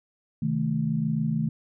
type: chord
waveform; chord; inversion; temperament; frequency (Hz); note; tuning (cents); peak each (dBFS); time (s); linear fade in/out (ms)
sine; A diminished; first; just; 132 / 158.4 / 220; C3 / Eb3 / A3; +16 / +31 / 0; -31 / -26 / -27; 0.42-1.49; 5
effects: none